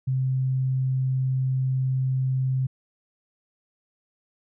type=tone; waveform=sine; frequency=130.81 Hz; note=C3; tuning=in tune; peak=-21 dBFS; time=0.07-2.67 s; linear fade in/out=10 ms; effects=none